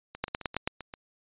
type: two click trains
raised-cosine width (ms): 0.3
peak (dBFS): -12 / -24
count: 5 / 7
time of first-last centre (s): 0.24-0.675 / 0.15-0.938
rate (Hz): 9.19 / 7.61
effects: resampled to 8000 Hz